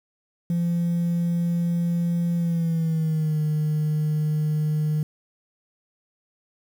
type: tone with pitch glide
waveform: sine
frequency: 171.6 to 152.88 Hz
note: F3 to D#3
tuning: -30 to -30 cents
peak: -18 dBFS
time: 0.5-5.03 s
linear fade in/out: 2 ms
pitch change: -200 cents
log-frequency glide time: 2.36-3.4 s
effects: tanh soft clip ceiling -19 dBFS + 8-bit